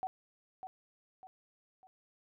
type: tone with echo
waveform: sine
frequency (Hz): 752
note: F#5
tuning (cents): +28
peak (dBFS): -33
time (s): 0.03-0.07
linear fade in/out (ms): 0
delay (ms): 600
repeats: 3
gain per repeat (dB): -8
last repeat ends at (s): 1.87
effects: none